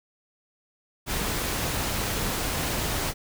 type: noise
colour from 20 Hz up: pink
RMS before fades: -28 dBFS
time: 1.06-3.14 s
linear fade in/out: 50 ms
effects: none